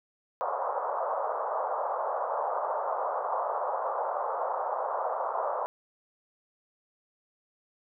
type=band-pass noise; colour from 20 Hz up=pink; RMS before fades=-31 dBFS; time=0.41-5.66 s; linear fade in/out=0 ms; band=520 to 1200 Hz; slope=48 dB/octave; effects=none